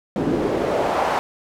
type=noise with band-pass filter sweep; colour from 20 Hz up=pink; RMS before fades=-21 dBFS; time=0.16-1.19 s; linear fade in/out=0 ms; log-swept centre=270 to 930 Hz; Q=1.9; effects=none